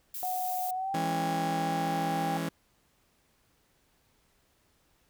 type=noise; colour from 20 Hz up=violet; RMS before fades=-38 dBFS; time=0.14-0.71 s; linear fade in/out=5 ms
type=tone with pitch glide; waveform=sine; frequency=735 to 796.9 Hz; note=F#5 to G5; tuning=-12 to +28 cents; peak=-30 dBFS; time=0.23-2.37 s; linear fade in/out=0 ms; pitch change=+140 cents; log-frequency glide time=0.72-0.98 s
type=chord; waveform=sawtooth; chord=C# minor; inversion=first; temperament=just; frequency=166.31 / 207.9 / 277.2 Hz; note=E3 / G#3 / C#4; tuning=+16 / +2 / 0 cents; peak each=-29 / -35 / -32 dBFS; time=0.94-2.49 s; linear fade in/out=5 ms
effects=pink hiss -69 dBFS RMS until 5.09 s